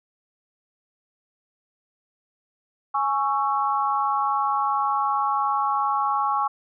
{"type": "chord", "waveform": "sine", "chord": "C# minor", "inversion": "second", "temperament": "just", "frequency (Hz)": [831.5, 1108.7, 1330.5], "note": ["G#5", "C#6", "E6"], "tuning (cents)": [2, 0, 16], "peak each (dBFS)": [-24, -23, -29], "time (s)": [2.94, 6.48], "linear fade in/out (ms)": 10, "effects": []}